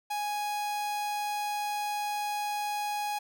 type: tone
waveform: 45% pulse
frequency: 830.6 Hz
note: G#5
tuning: in tune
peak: -30 dBFS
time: 0.1-3.19 s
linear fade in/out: 10 ms
effects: 12-bit